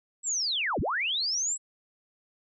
sine linear two-way sweep, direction down then up, 7902 to 30.73 to 7902 Hz, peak -26 dBFS, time 0.23-1.58 s, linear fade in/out 50 ms, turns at 0.8 s, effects none

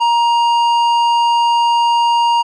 triangle tone with tanh clipping, 940 Hz, A#5, 14 cents sharp, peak -12 dBFS, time 0-2.43 s, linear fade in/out 20 ms, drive 15 dB, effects none

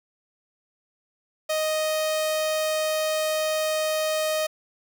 sawtooth tone with notch filter, 623 Hz, D#5, 2 cents sharp, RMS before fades -25 dBFS, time 1.49-4.47 s, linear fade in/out 10 ms, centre 1500 Hz, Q 2, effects 9-bit

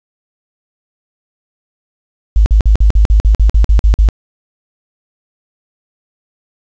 sine tone bursts, 52.3 Hz, G#1, 13 cents sharp, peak -4 dBFS, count 12, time 2.36-4.088 s, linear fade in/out 0 ms, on 100 ms, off 48 ms, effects resampled to 16000 Hz + 7-bit

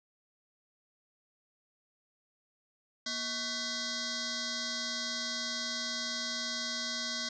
sine tone with frequency modulation, 240.2 Hz, B3, 48 cents flat, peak -33 dBFS, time 3.06-7.29 s, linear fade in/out 5 ms, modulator 878 Hz, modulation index 6.4, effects none

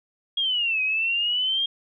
sine exponential two-way sweep, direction down then up, 3303 to 2510 to 3242 Hz, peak -21 dBFS, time 0.37-1.66 s, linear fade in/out 5 ms, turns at 0.82 s, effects none

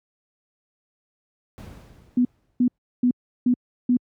brown noise with exponential decay, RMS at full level -34 dBFS, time 1.58-2.78 s, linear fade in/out 0 ms, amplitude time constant 260 ms
sine tone bursts, 246.9 Hz, B3, in tune, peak -15 dBFS, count 5, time 2.17-3.97 s, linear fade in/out 5 ms, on 80 ms, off 350 ms
effects high-pass 60 Hz 12 dB/octave

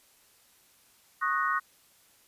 sine chord, D# minor seventh, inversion third, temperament equal with one note detuned, 1099.8 / 1244.5 / 1480 / 1864.7 Hz, C#6 / D#6 / F#6 / A#6, -14 / 0 / 0 / 0 cents, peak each -30 / -30 / -31 / -33 dBFS, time 1.21-1.6 s, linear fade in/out 20 ms, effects white hiss -62 dBFS RMS until 2.27 s + resampled to 32000 Hz

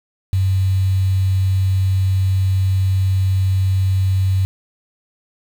sine tone with quantisation, 95.1 Hz, F#2, 48 cents sharp, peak -13 dBFS, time 0.33-4.45 s, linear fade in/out 0 ms, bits 6, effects none

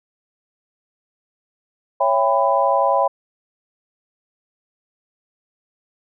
sine chord, C# half-diminished seventh, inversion none, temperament just, 554.4 / 665.2 / 798.3 / 997.9 Hz, C#5 / E5 / G5 / B5, 0 / +16 / +31 / +18 cents, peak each -19 / -21 / -20 / -19 dBFS, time 2-3.08 s, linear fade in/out 10 ms, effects none

